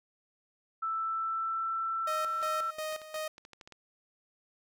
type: tone with pitch glide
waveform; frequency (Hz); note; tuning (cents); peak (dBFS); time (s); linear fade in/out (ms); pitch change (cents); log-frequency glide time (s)
sine; 1322 to 1335; E6 to E6; +5 to +22; -30; 0.82-2.71; 10; +17; 0.92-1.69
type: tone with tremolo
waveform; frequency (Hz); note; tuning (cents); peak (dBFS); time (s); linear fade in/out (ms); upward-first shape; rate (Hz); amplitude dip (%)
sawtooth; 622.3; D#5; 0; -30; 2.07-3.28; 5; square; 2.8; 75
type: clicks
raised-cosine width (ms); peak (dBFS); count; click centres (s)
0.2; -32; 11; 2.418 / 2.463 / 2.925 / 3.017 / 3.16 / 3.381 / 3.451 / 3.533 / 3.612 / 3.675 / 3.723
effects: none